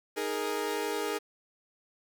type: chord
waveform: sawtooth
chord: D# suspended fourth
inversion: none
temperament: equal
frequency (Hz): 311.1 / 415.3 / 466.2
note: D#4 / G#4 / A#4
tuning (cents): 0 / 0 / 0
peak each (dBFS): -34 / -29 / -31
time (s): 0.16-1.19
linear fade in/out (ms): 20
effects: 9-bit